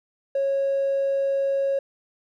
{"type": "tone", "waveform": "triangle", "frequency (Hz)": 549, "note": "C#5", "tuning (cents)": -17, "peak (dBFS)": -17, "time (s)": [0.35, 1.79], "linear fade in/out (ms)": 5, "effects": ["tanh soft clip ceiling -17 dBFS"]}